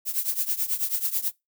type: noise with tremolo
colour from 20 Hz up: violet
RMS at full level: -23 dBFS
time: 0.05-1.32 s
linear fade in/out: 50 ms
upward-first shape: triangle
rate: 9.2 Hz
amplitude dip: 90%
effects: noise-tail reverb RT60 0.2 s tail -24 dB re dry